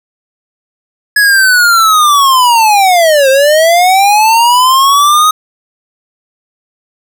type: linear two-way sweep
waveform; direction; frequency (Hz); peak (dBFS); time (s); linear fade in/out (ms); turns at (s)
square; down then up; 1693 to 523 to 1262; -5; 1.16-5.31; 5; 3.29
effects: none